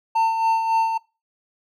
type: tone with tremolo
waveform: triangle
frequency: 900 Hz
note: A5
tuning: 39 cents sharp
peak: -13 dBFS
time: 0.15-0.98 s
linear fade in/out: 10 ms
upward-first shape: sine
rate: 3.6 Hz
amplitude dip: 50%
effects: noise-tail reverb RT60 0.3 s tail -23 dB re dry